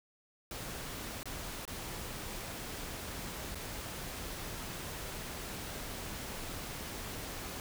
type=noise with dropouts; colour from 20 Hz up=pink; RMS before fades=-42 dBFS; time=0.51-7.6 s; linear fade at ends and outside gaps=1 ms; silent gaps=1.231-1.256 / 1.653-1.677 / 3.547-3.554 s; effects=none